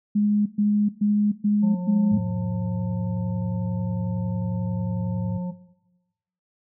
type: tone bursts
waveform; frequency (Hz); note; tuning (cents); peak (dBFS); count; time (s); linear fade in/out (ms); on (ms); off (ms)
sine; 207.7; G#3; 0; -17; 5; 0.15-2.18; 10; 310; 120
type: harmonic tone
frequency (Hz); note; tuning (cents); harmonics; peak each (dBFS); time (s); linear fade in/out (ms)
179.2; F3; +45; 1 / 3 / 5; -24 / -39 / -42; 1.62-5.52; 20
type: tone with vibrato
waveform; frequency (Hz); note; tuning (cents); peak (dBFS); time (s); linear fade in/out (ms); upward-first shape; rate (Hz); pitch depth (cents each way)
sine; 107.6; A2; -38; -26; 2.11-5.38; 10; square; 20; 170
effects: noise-tail reverb RT60 1.0 s tail -17 dB re dry